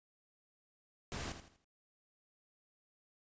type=noise with echo; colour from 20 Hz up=pink; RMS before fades=-42 dBFS; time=1.12-1.32 s; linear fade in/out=0 ms; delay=81 ms; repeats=4; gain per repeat=-9 dB; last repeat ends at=1.644 s; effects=resampled to 16000 Hz